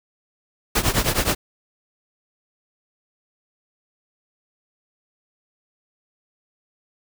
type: noise with tremolo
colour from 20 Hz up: pink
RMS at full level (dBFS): -17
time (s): 0.75-1.35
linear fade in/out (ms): 5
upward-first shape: triangle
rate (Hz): 9.6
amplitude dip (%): 90
effects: none